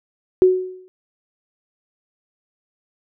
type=tone with exponential decay; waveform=sine; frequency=370 Hz; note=F#4; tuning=in tune; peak=-6 dBFS; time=0.42-0.88 s; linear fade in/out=0 ms; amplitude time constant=99 ms; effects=none